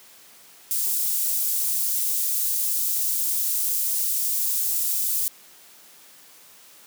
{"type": "high-pass noise", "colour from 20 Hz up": "white", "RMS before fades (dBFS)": -24, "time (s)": [0.71, 5.28], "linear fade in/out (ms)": 0, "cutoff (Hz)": 8000, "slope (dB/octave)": 12, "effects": ["white hiss -50 dBFS RMS until 6.86 s", "high-pass 150 Hz 12 dB/octave"]}